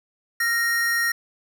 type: tone pair together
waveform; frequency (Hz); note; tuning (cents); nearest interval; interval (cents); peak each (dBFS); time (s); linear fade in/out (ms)
square; 1380.9 / 1864.7; F6 / A#6; -20 / 0; perfect fourth; 520; -30 / -21; 0.4-1.12; 5
effects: none